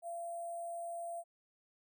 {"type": "tone with sample-and-hold", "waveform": "sine", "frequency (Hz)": 684, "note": "F5", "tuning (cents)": -36, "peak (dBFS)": -39, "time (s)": [0.02, 1.24], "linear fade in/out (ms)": 50, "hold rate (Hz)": 8820, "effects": []}